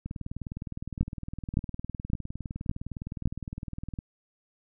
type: two click trains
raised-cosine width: 5 ms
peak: -23 / -12 dBFS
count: 78 / 5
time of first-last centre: 0.06-3.989 / 1.01-3.257 s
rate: 19.6 / 1.78 Hz
effects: none